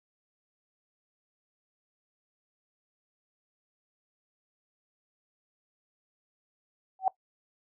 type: tone with exponential growth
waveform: sine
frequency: 760 Hz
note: F#5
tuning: 46 cents sharp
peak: -17 dBFS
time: 6.99-7.08 s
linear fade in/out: 2 ms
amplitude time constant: 19 ms
effects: noise-tail reverb RT60 0.1 s tail -20 dB re dry